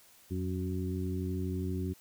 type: harmonic tone with a mistuned harmonic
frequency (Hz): 92.5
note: F#2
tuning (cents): 0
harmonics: 1 / 2 / 3 / 4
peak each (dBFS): -34 / -37 / -39 / -40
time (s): 0.3-1.94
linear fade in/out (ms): 20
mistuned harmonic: 1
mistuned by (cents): -83
effects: white hiss -60 dBFS RMS until 2 s